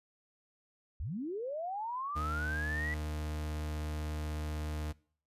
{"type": "linear sweep", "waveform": "sine", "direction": "up", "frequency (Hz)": [51.91, 1975.5], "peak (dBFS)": -35, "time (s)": [1, 2.94], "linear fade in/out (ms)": 0}
{"type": "tone", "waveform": "40% pulse", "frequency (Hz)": 76.2, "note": "D#2", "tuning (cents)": -36, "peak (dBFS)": -34, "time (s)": [2.15, 4.93], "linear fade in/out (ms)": 20}
{"effects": ["noise-tail reverb RT60 0.5 s tail -23 dB re dry", "resampled to 32000 Hz"]}